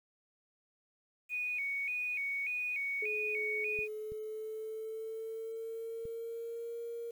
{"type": "tone with vibrato", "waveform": "sine", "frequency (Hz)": 2349, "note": "D7", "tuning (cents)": 0, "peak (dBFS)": -33, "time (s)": [1.29, 3.88], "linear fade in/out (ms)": 50, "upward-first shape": "square", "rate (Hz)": 1.7, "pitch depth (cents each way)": 89}
{"type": "tone with pitch glide", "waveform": "sine", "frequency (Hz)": [425.9, 467.1], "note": ["G#4", "A#4"], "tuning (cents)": [44, 3], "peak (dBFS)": -38, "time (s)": [3.02, 7.11], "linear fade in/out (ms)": 5, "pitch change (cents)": 159, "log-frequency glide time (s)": [3.71, 6.78]}
{"type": "clicks", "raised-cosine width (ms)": 5, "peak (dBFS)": -38, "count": 3, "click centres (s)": [3.79, 4.12, 6.054]}
{"effects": ["10-bit"]}